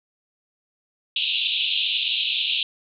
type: band-pass noise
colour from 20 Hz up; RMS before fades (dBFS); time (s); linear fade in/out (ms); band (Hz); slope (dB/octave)
pink; -24; 1.16-2.63; 2; 2600 to 3900; 96
effects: none